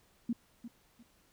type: tone with echo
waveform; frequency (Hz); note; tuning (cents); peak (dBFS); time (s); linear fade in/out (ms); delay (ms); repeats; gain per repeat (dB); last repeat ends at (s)
sine; 234.9; A#3; +13; -29; 0.29-0.33; 5; 350; 2; -12; 1.03
effects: pink hiss -68 dBFS RMS until 1.32 s